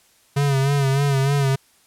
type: tone with vibrato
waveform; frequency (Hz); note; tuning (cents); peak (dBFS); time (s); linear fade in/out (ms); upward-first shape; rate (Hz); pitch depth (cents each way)
square; 138.59; C#3; 0; -17; 0.36-1.56; 10; sine; 3.3; 56
effects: white hiss -57 dBFS RMS until 1.86 s + low-pass 12000 Hz 12 dB/octave